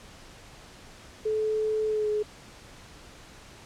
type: tone with pitch glide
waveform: sine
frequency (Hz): 432.7 to 422.6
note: A4 to G#4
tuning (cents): -29 to +30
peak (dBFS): -24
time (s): 1.25-2.23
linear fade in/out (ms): 10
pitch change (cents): -41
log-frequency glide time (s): 1.87-2.09
effects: pink hiss -49 dBFS RMS until 3.65 s + low-pass 8000 Hz 12 dB/octave